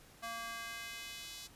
square tone with high-pass filter sweep, 230 Hz, A#3, 23 cents flat, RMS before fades -45 dBFS, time 0.22-1.48 s, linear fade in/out 20 ms, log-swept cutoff 880 to 4200 Hz, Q 1.3, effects pink hiss -60 dBFS RMS until 1.55 s + resampled to 32000 Hz

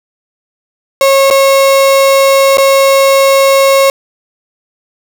35% pulse tone with dropouts, 545 Hz, C#5, 29 cents flat, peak -3 dBFS, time 1.01-3.9 s, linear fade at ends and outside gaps 1 ms, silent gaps 1.302-1.309 / 2.572-2.582 s, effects none

